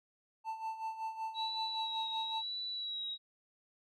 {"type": "tone with tremolo", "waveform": "triangle", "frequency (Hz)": 888, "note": "A5", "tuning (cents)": 16, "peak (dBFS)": -33, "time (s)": [0.44, 2.43], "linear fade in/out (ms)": 50, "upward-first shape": "sine", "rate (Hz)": 5.3, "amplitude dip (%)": 70}
{"type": "tone with vibrato", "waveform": "sine", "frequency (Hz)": 3887, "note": "B7", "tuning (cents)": -28, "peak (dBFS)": -37, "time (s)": [1.34, 3.18], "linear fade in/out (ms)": 50, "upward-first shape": "sine", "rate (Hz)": 0.97, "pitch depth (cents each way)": 32}
{"effects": []}